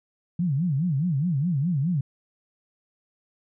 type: tone with vibrato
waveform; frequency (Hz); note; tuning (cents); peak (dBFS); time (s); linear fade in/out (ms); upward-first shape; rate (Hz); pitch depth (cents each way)
sine; 156; D#3; +5; -21; 0.39-2.01; 5; sine; 4.8; 280
effects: none